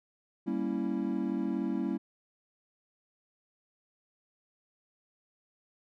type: chord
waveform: triangle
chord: G diminished seventh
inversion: none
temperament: equal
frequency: 196 / 233.1 / 277.2 / 329.6 Hz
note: G3 / Bb3 / Db4 / Fb4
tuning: 0 / 0 / 0 / 0 cents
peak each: -33 dBFS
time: 0.46-1.98 s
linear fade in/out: 20 ms
effects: none